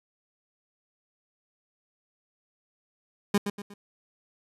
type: tone with echo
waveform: 30% pulse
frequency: 203 Hz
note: G#3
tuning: 39 cents flat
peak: -17 dBFS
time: 3.34-3.38 s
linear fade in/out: 5 ms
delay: 120 ms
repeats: 3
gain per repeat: -8 dB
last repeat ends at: 3.74 s
effects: resampled to 32000 Hz